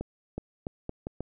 accelerating click train, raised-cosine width 2 ms, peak -20 dBFS, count 6, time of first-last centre 0.01-1.206 s, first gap 370 ms, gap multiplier 0.78, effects none

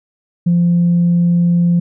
sine tone, 173 Hz, F3, 16 cents flat, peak -8 dBFS, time 0.46-1.8 s, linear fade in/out 10 ms, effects tanh soft clip ceiling -6 dBFS

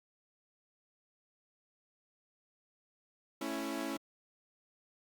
sawtooth chord, A major, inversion none, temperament equal with one note detuned, 220 / 277.2 / 331.9 Hz, A3 / C#4 / E4, 0 / 0 / +12 cents, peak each -40 / -35 / -36 dBFS, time 3.41-3.97 s, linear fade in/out 5 ms, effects Opus 48 kbps

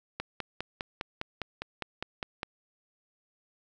click train, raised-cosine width 0.3 ms, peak -17 dBFS, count 12, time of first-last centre 0.2-2.431 s, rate 4.93 Hz, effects none

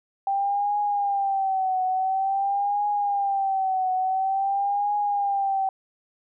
sine tone with vibrato, 784 Hz, G5, in tune, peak -21 dBFS, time 0.27-5.69 s, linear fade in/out 2 ms, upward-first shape triangle, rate 0.48 Hz, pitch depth 96 cents each way, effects none

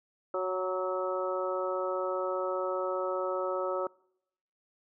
harmonic tone with a mistuned harmonic, 185 Hz, F#3, in tune, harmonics 2 / 3 / 4 / 5 / 6 / 7, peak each -34 / -32 / -43 / -41 / -43 / -36 dBFS, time 0.34-3.87 s, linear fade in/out 2 ms, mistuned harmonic 6, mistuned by +36 cents, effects noise-tail reverb RT60 0.8 s tail -25 dB re dry

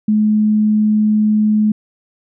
sine tone, 213.2 Hz, G#3, 46 cents sharp, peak -10 dBFS, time 0.08-1.72 s, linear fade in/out 5 ms, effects none

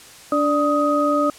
sine tone cluster, 290.7 / 589 / 1253 Hz, D4 / D5 / D#6, -18 / +5 / +12 cents, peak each -20 dBFS, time 0.32-1.3 s, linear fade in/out 2 ms, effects white hiss -43 dBFS RMS until 1.38 s + low-pass 10000 Hz 12 dB/octave

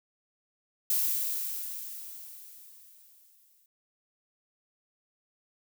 violet noise with exponential decay, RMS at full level -26 dBFS, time 0.9-3.66 s, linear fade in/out 2 ms, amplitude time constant 600 ms, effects none

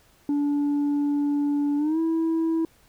sine tone with pitch glide, 288.9 to 326.2 Hz, D4 to E4, -28 to -18 cents, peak -18 dBFS, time 0.29-2.65 s, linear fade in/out 2 ms, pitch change +210 cents, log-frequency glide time 1.77-1.99 s, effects tanh soft clip ceiling -20 dBFS + pink hiss -59 dBFS RMS until 2.88 s

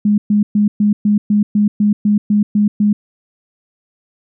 sine tone bursts, 207.7 Hz, G#3, in tune, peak -9 dBFS, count 12, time 0.05-2.93 s, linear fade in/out 5 ms, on 130 ms, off 120 ms, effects none

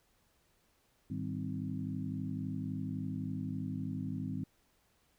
harmonic tone with a mistuned harmonic, 51.91 Hz, G#1, in tune, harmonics 2 / 3 / 4 / 5 / 6, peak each -42 / -41 / -41 / -40 / -50 dBFS, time 1.1-4.44 s, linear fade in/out 5 ms, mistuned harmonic 4, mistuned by -100 cents, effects pink hiss -72 dBFS RMS until 5.18 s

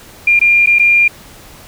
sine tone with dropouts, 2400 Hz, D7, 37 cents sharp, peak -6 dBFS, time 0.27-1.08 s, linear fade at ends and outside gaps 5 ms, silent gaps 0.393-0.413 / 0.661-0.671 / 0.787-0.795 s, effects pink hiss -38 dBFS RMS until 1.67 s

